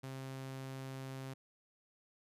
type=tone; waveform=sawtooth; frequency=133.1 Hz; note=C3; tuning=30 cents sharp; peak=-39 dBFS; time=0.03-1.34 s; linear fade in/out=10 ms; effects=resampled to 32000 Hz

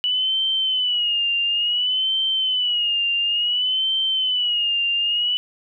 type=tone with vibrato; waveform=sine; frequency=2948 Hz; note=F#7; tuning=7 cents flat; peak=-18 dBFS; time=0.04-5.37 s; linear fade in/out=0 ms; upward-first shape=sine; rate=0.57 Hz; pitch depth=95 cents each way; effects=none

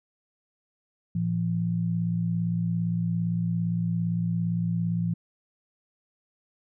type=tone pair together; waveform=sine; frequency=113.14 / 170.7 Hz; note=A2 / F3; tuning=+49 / -39 cents; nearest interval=perfect fifth; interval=712 cents; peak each=-29 / -25 dBFS; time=1.15-5.14 s; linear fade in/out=5 ms; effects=none

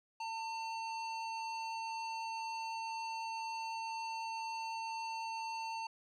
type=tone with low-pass filter; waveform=square; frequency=901 Hz; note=A5; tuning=41 cents sharp; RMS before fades=-41 dBFS; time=0.2-5.87 s; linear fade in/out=5 ms; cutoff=4800 Hz; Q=1.3; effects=none

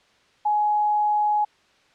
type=tone; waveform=sine; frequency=839 Hz; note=G#5; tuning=17 cents sharp; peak=-18 dBFS; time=0.45-1.45 s; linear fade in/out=10 ms; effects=white hiss -59 dBFS RMS until 1.94 s + low-pass 4000 Hz 12 dB/octave

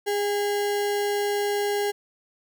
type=tone with sample-and-hold; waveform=sine; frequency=410 Hz; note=G#4; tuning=22 cents flat; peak=-22 dBFS; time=0.06-1.92 s; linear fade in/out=20 ms; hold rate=1225 Hz; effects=none

